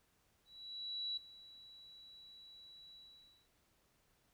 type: tone with ADSR envelope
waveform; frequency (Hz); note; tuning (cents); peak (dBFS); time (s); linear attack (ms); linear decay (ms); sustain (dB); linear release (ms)
sine; 3923; B7; -12; -37; 0.45-3.49; 720; 7; -18; 530
effects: pink hiss -75 dBFS RMS until 4.33 s